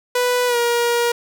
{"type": "tone with pitch glide", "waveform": "sawtooth", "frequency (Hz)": [493.9, 474.9], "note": ["B4", "A#4"], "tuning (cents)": [0, 32], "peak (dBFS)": -12, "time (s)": [0.15, 1.12], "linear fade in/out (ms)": 5, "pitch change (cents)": -68, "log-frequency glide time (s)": [0.47, 0.57], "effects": []}